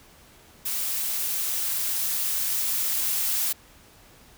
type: noise with level ramp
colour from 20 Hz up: blue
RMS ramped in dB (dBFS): -28 to -25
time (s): 0.65-3.53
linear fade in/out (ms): 10
effects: pink hiss -53 dBFS RMS until 4.37 s